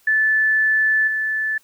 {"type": "tone with level steps", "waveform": "sine", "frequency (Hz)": 1746, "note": "A6", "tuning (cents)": -14, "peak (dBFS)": [-14, -19], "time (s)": [0.07, 1.58], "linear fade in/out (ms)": 5, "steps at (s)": 1.07, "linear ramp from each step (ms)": 10, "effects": ["white hiss -57 dBFS RMS until 1.63 s"]}